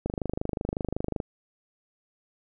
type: click train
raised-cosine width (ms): 2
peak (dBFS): -15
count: 30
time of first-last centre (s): 0.06-1.202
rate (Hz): 25.4
effects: none